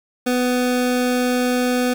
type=tone; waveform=25% pulse; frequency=249 Hz; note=B3; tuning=14 cents sharp; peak=-13 dBFS; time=0.26-1.94 s; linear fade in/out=10 ms; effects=7-bit